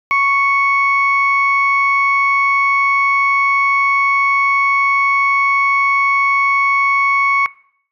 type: tone pair together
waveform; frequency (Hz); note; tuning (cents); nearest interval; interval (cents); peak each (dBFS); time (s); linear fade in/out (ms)
sine; 1108.5 / 2217; C#6 / C#7; 0 / 0; octave; 1200; -13 / -13; 0.11-7.46; 0
effects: noise-tail reverb RT60 0.6 s tail -21 dB re dry + tanh soft clip ceiling -4 dBFS